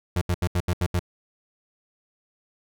35% pulse tone bursts, 88.4 Hz, F2, 22 cents sharp, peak -19 dBFS, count 7, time 0.16-0.994 s, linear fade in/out 5 ms, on 54 ms, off 76 ms, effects none

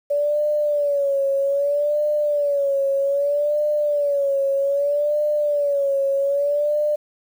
sine tone with vibrato, 573 Hz, D5, 43 cents flat, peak -17 dBFS, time 0.1-6.96 s, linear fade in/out 10 ms, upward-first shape sine, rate 0.63 Hz, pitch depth 72 cents each way, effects 8-bit

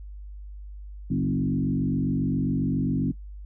sine tone with frequency modulation, 209.6 Hz, G#3, 16 cents sharp, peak -22 dBFS, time 1.1-3.12 s, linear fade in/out 10 ms, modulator 47.4 Hz, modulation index 1.8, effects noise-tail reverb RT60 0.1 s tail -18 dB re dry + added 50 Hz sine -37 dBFS peak until 3.45 s

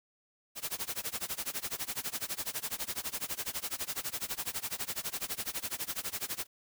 white noise with tremolo, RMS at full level -34 dBFS, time 0.55-6.47 s, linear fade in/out 50 ms, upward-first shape sine, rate 12 Hz, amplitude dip 95%, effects none

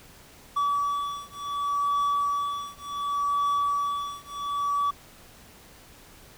triangle beating tone pair, 1145 / 1145.68 Hz, D6 / D6, -44 / -43 cents, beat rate 0.68 Hz, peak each -26 dBFS, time 0.56-4.91 s, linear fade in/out 10 ms, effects pink hiss -51 dBFS RMS until 6.37 s

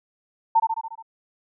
sine tone with echo, 900 Hz, A5, 39 cents sharp, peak -13 dBFS, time 0.55-0.6 s, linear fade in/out 10 ms, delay 71 ms, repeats 6, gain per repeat -4 dB, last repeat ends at 1.026 s, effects none

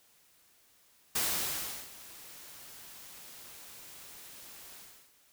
white noise with ADSR envelope, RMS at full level -30 dBFS, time 1.15-5.12 s, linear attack 9 ms, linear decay 720 ms, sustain -20 dB, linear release 360 ms, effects white hiss -65 dBFS RMS until 5.32 s

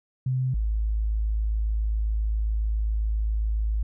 sine tone pair in turn, 129.1 / 53.69 Hz, C3 / A1, -23 / -42 cents, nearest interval octave + minor third, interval 1519 cents, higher first, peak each -22 dBFS, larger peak neither, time 0.26-0.54 / 0.54-3.83 s, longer second, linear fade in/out 5 ms, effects none

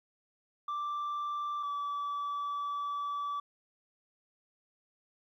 sine tone pair in turn, 1174.7 / 1152.5 Hz, D6 / D6, 0 / -33 cents, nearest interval unison, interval 33 cents, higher first, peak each -30 / -30 dBFS, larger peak neither, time 0.68-1.63 / 1.63-3.4 s, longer second, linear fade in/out 5 ms, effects tanh soft clip ceiling -32 dBFS + 12-bit

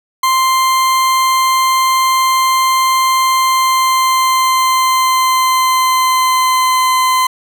40% pulse tone with pitch glide, 1046.5 to 1028.5 Hz, C6 to C6, 0 to -30 cents, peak -9 dBFS, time 0.23-7.27 s, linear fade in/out 5 ms, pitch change -30 cents, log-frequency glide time 3.38-6.94 s, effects none

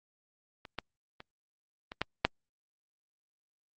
clicks, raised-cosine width 0.3 ms, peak -29 / -18 / -29 / -25 / -13 / -6 dBFS, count 6, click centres 0.652 / 0.787 / 1.204 / 1.919 / 2.016 / 2.25 s, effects Opus 48 kbps

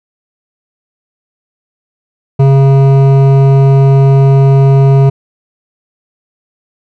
sine tone with hard clipping, 136.4 Hz, C#3, 28 cents flat, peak -5 dBFS, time 2.39-5.1 s, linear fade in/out 10 ms, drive 12 dB, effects none

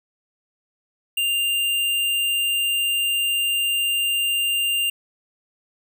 square tone, 2794 Hz, F7, in tune, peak -20 dBFS, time 1.17-4.9 s, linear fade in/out 5 ms, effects none

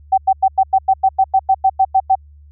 sine tone bursts, 767 Hz, G5, 38 cents flat, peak -8 dBFS, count 14, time 0.12-2.154 s, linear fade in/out 10 ms, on 58 ms, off 94 ms, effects added 73 Hz sine -40 dBFS peak until 2.51 s

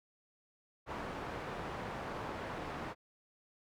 white low-pass noise, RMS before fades -42 dBFS, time 0.86-2.95 s, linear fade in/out 50 ms, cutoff 1100 Hz, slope 12 dB/octave, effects none

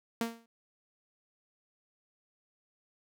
sawtooth tone with exponential decay, 230.4 Hz, A#3, 20 cents flat, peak -23 dBFS, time 0.21-0.46 s, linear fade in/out 2 ms, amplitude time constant 53 ms, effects none

